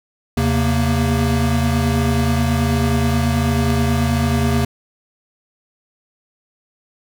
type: tone cluster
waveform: square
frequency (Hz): 80.7 / 134.1 / 232.8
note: E2 / C3 / A#3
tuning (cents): -36 / +43 / -2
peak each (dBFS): -20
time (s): 0.37-4.65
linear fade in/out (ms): 5
effects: none